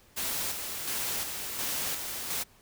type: noise with tremolo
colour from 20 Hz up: white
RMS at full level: -32 dBFS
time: 0.16-2.44 s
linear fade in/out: 20 ms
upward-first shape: square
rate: 1.4 Hz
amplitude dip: 40%
effects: pink hiss -60 dBFS RMS until 2.61 s